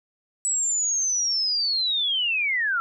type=linear sweep; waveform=sine; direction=down; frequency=7902 to 1329 Hz; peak=-21 dBFS; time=0.45-2.8 s; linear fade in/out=0 ms; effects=none